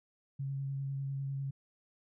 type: tone with vibrato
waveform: sine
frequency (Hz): 137.2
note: C#3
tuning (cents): -17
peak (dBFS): -34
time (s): 0.39-1.51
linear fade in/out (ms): 10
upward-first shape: sine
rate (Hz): 10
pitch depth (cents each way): 14
effects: none